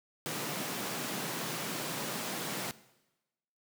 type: high-pass noise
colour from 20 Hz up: pink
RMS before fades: -37 dBFS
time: 0.26-2.71 s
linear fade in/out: 0 ms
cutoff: 130 Hz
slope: 48 dB/octave
effects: noise-tail reverb RT60 1.0 s tail -18 dB re dry